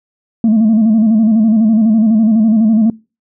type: tone with vibrato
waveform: sine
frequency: 220 Hz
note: A3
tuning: in tune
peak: -5 dBFS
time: 0.44-2.9 s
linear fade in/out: 2 ms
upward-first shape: square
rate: 12 Hz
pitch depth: 65 cents each way
effects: noise-tail reverb RT60 0.3 s tail -24 dB re dry + tanh soft clip ceiling -5 dBFS